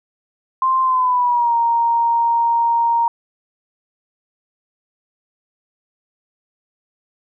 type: tone with pitch glide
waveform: sine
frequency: 1046.5 to 932.3 Hz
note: C6 to A#5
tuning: 0 to 0 cents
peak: -13 dBFS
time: 0.62-3.08 s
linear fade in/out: 2 ms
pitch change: -200 cents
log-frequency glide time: 0.82-1.55 s
effects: none